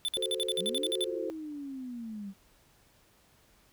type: tone bursts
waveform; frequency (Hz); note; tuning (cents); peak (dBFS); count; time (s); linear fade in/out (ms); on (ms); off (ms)
square; 3520; A7; 0; -29; 12; 0.05-1.041; 0; 34; 53
type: chord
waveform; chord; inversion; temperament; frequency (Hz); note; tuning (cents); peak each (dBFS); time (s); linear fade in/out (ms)
sine; F# diminished; none; equal; 370 / 440 / 523.3; F#4 / A4 / C5; 0 / 0 / 0; -37; 0.17-1.3; 0
type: linear two-way sweep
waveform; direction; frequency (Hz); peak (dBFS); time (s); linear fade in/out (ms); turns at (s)
sine; up then down; 155.56 to 370 to 190.1; -37; 0.57-2.34; 50; 0.95
effects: pink hiss -64 dBFS RMS until 3.72 s